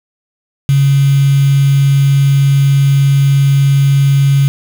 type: tone with quantisation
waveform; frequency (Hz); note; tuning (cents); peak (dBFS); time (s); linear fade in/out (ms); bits
sine; 138.59; C#3; 0; -6; 0.69-4.48; 0; 4
effects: none